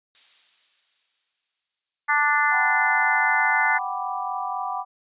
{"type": "noise with exponential decay", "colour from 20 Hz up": "violet", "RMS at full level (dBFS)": -37, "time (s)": [0.15, 2.45], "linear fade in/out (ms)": 0, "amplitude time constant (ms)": 500}
{"type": "harmonic tone", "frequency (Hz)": 293.7, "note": "D4", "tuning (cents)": 0, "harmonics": [3, 4, 5, 6, 7], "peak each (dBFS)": [-24, -24, -24, -24, -24], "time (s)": [2.08, 3.79], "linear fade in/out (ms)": 20}
{"type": "chord", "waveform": "sine", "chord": "G major seventh", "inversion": "third", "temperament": "equal", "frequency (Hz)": [740, 784, 987.8, 1174.7], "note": ["F#5", "G5", "B5", "D6"], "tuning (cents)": [0, 0, 0, 0], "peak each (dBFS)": -31, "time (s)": [2.5, 4.85], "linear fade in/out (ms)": 50}
{"effects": ["resampled to 8000 Hz"]}